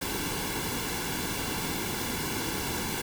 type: noise with comb filter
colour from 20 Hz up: pink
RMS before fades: -32 dBFS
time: 0.01-3.02 s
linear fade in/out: 10 ms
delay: 1.6 ms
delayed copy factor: -0.65
effects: none